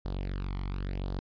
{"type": "tone with flanger", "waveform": "sawtooth", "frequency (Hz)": 47, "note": "F#1", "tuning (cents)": 28, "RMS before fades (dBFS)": -34, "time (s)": [0.05, 1.19], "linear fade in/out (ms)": 0, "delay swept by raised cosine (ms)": [0.21, 0.94], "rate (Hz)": 0.92, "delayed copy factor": 0.7, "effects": ["resampled to 11025 Hz"]}